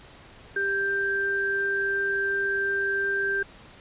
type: tone pair together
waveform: sine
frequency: 395.3 / 1575.7 Hz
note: G4 / G6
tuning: +15 / +9 cents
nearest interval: 2 octaves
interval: 2394 cents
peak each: -30 / -24 dBFS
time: 0.56-3.43 s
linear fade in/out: 5 ms
effects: pink hiss -49 dBFS RMS until 3.8 s + resampled to 8000 Hz